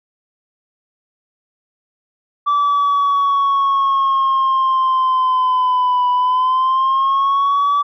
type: linear two-way sweep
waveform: sine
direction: down then up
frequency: 1160 to 987.8 to 1154 Hz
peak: -10 dBFS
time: 2.46-7.83 s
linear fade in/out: 20 ms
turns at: 6.1 s
effects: tanh soft clip ceiling -11 dBFS